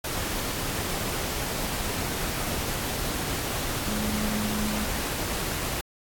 sine tone in noise, 211.8 Hz, G#3, 34 cents sharp, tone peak -28 dBFS, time 3.88-4.85 s, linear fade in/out 5 ms, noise pink, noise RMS -30 dBFS, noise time 0.04-5.81 s, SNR -1 dB, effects AAC 64 kbps

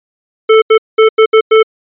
square tone bursts at uneven times, 440 Hz, A4, in tune, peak -4 dBFS, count 6, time 0.49-0.62 / 0.7-0.78 / 0.98-1.09 / 1.18-1.26 / 1.33-1.41 / 1.51-1.63 s, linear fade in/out 10 ms, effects resampled to 8000 Hz

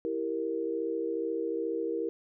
sine chord, E diminished, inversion none, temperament equal, 329.6 / 392 / 466.2 Hz, E4 / G4 / Bb4, 0 / 0 / 0 cents, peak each -34 / -36 / -32 dBFS, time 0.05-2.09 s, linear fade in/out 0 ms, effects none

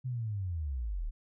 sine linear sweep, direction down, 130.81 to 32.64 Hz, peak -32 dBFS, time 0.04-1.11 s, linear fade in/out 20 ms, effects none

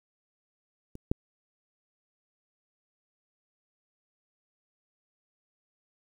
clicks, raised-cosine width 3 ms, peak -29 / -12 dBFS, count 2, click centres 0.954 / 1.115 s, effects 9-bit

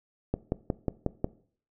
click train, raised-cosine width 2 ms, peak -13 dBFS, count 6, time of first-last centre 0.34-1.244 s, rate 5.53 Hz, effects noise-tail reverb RT60 0.5 s tail -19 dB re dry

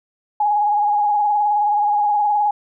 sine tone with vibrato, 830.6 Hz, G#5, in tune, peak -14 dBFS, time 0.4-2.51 s, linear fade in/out 5 ms, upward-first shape sine, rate 19 Hz, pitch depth 38 cents each way, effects none

